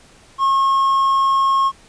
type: tone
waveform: triangle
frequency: 1084 Hz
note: C#6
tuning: 39 cents flat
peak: -11 dBFS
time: 0.38-1.72 s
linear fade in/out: 50 ms
effects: pink hiss -48 dBFS RMS until 1.88 s + resampled to 22050 Hz